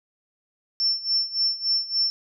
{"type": "tone with tremolo", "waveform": "sine", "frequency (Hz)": 5390, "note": "E8", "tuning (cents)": 38, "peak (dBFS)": -18, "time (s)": [0.8, 2.1], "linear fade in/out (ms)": 0, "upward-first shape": "sine", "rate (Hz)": 3.5, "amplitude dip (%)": 85, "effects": []}